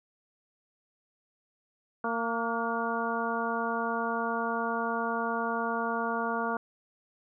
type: harmonic tone with a mistuned harmonic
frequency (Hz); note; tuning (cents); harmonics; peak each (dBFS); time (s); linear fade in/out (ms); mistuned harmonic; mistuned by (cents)
230; A#3; -23; 1 / 2 / 3 / 4 / 5 / 6; -35 / -35 / -35 / -35 / -35 / -35; 2.04-6.57; 2; 6; +53
effects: none